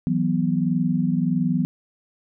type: chord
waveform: sine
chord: E suspended second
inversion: none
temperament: equal with one note detuned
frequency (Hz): 163.49 / 185 / 246.9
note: E3 / F#3 / B3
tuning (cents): -14 / 0 / 0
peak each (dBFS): -23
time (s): 0.07-1.65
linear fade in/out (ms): 0
effects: none